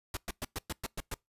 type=noise bursts; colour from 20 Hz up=pink; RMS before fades=-36 dBFS; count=8; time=0.14-1.142 s; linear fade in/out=2 ms; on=29 ms; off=110 ms; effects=noise-tail reverb RT60 0.2 s tail -26 dB re dry + resampled to 32000 Hz